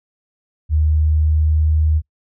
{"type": "tone with pitch glide", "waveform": "sine", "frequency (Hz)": [77, 77.71], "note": ["D#2", "D#2"], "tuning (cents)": [-17, -2], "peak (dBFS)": -12, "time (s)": [0.69, 2.02], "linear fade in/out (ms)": 50, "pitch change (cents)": 15, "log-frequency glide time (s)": [0.89, 1.77], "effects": ["noise-tail reverb RT60 0.1 s tail -24 dB re dry"]}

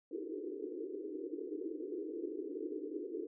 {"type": "band-pass noise", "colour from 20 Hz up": "pink", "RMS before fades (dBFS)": -42, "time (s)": [0.11, 3.27], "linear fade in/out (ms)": 5, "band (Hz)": [290, 460], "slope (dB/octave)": 96, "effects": []}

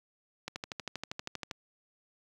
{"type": "click train", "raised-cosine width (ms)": 0.2, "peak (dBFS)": -19, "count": 14, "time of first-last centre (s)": [0.48, 1.512], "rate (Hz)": 12.6, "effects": ["high-pass 60 Hz 12 dB/octave", "9-bit"]}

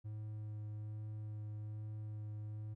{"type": "tone with vibrato", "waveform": "triangle", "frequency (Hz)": 106.7, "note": "G#2", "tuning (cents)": 47, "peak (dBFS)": -40, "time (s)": [0.04, 2.75], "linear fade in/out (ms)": 20, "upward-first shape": "sine", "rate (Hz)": 1.2, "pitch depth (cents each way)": 10, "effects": []}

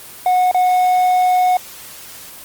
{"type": "tone with dropouts", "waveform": "triangle", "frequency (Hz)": 731, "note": "F#5", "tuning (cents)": -21, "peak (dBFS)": -9, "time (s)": [0.26, 1.57], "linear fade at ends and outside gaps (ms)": 2, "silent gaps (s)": [0.514, 0.545], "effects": ["white hiss -36 dBFS RMS until 2.44 s", "Opus 24 kbps"]}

